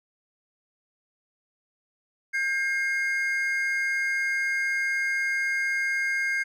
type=tone pair together; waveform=triangle; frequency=1601 / 2137 Hz; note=G6 / C7; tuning=+36 / +36 cents; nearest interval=perfect fourth; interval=500 cents; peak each=-25 dBFS; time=2.33-6.44 s; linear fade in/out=20 ms; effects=none